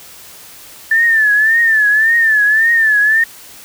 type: tone with vibrato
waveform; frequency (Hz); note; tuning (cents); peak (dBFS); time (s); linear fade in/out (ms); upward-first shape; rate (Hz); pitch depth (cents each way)
sine; 1764; A6; +4; -8; 0.91-3.24; 5; triangle; 1.8; 110
effects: white hiss -37 dBFS RMS until 3.64 s